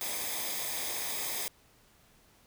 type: noise with comb filter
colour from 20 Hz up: white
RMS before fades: -35 dBFS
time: 0.01-1.48 s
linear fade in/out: 0 ms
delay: 0.7 ms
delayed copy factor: -0.6
effects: pink hiss -63 dBFS RMS until 2.46 s